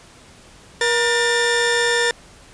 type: tone pair together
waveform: sawtooth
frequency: 474.9 / 1793 Hz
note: A#4 / A6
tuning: +32 / +32 cents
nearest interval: octave + major seventh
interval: 2300 cents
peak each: -15 dBFS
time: 0.81-2.11 s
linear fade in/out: 2 ms
effects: pink hiss -46 dBFS RMS until 2.53 s + resampled to 22050 Hz